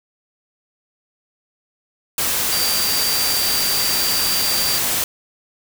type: tone in noise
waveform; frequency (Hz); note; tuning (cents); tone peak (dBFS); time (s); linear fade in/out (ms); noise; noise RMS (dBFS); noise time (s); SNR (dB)
sine; 4691; D8; -3; -21; 2.52-4.78; 2; white; -20; 2.18-5.04; -4
effects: none